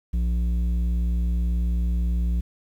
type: tone with low-pass filter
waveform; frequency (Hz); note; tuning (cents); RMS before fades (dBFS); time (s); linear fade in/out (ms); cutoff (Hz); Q
square; 59.2; A#1; +27; -23; 0.13-2.41; 10; 150; 1.1
effects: 9-bit